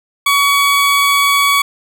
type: tone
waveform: 20% pulse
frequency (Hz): 1129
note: C#6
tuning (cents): +31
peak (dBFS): -5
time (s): 0.26-1.62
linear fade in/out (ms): 5
effects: none